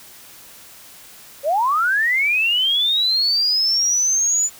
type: linear sweep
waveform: sine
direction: up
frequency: 530 to 7050 Hz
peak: -15 dBFS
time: 1.43-4.5 s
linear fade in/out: 50 ms
effects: white hiss -43 dBFS RMS until 4.59 s